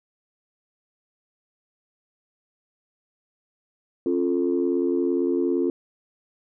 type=chord; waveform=sine; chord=Db augmented; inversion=none; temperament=equal with one note detuned; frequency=271.6 / 349.2 / 440 Hz; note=Db4 / F4 / A4; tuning=-35 / 0 / 0 cents; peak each=-24 / -22 / -27 dBFS; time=4.06-5.7 s; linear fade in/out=2 ms; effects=tanh soft clip ceiling -12 dBFS